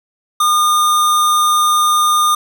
square tone, 1215 Hz, D#6, 42 cents flat, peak -11 dBFS, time 0.4-2.35 s, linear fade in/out 5 ms, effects none

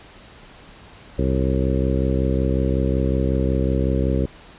harmonic tone with a mistuned harmonic, 65.41 Hz, C2, in tune, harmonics 1 / 2 / 3 / 4 / 5 / 6 / 7 / 8, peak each -21 / -24 / -26 / -27 / -28 / -29 / -29 / -30 dBFS, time 1.18-4.26 s, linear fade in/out 10 ms, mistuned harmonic 8, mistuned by +62 cents, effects pink hiss -45 dBFS RMS until 4.58 s + resampled to 8000 Hz

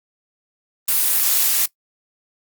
blue noise, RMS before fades -17 dBFS, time 0.88-1.66 s, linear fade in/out 5 ms, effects noise-tail reverb RT60 0.1 s tail -20 dB re dry + Opus 32 kbps

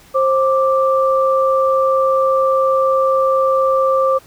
sine tone pair together, 530.4 / 1174.7 Hz, C5 / D6, +23 / 0 cents, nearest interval octave + major second, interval 1377 cents, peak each -13 / -16 dBFS, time 0.14-4.19 s, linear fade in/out 20 ms, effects pink hiss -46 dBFS RMS until 4.26 s

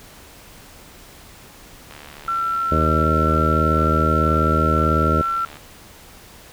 click train, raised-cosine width 0.3 ms, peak -23 dBFS, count 270, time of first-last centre 1.91-5.57 s, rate 73.5 Hz
sine tone, 1349 Hz, E6, 40 cents sharp, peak -19 dBFS, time 2.28-5.45 s, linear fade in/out 2 ms
harmonic tone, 78.4 Hz, D#2, 14 cents sharp, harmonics 1 / 2 / 3 / 4 / 5 / 6 / 7 / 8, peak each -20 / -23 / -25 / -26 / -27 / -28 / -28 / -29 dBFS, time 2.71-5.22 s, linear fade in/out 10 ms
effects pink hiss -44 dBFS RMS until 6.52 s

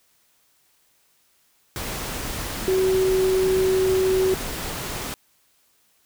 sine tone in noise, 376.5 Hz, F#4, 30 cents sharp, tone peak -17 dBFS, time 2.68-4.34 s, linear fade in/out 0 ms, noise pink, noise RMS -30 dBFS, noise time 1.76-5.14 s, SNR +10 dB, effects white hiss -63 dBFS RMS until 6.05 s

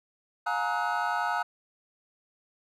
triangle tone cluster, 711 / 845 / 936 / 1278 / 1477 Hz, F5 / G#5 / A#5 / D#6 / F#6, +31 / +30 / +7 / +46 / -3 cents, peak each -31 dBFS, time 0.46-1.43 s, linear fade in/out 10 ms, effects none

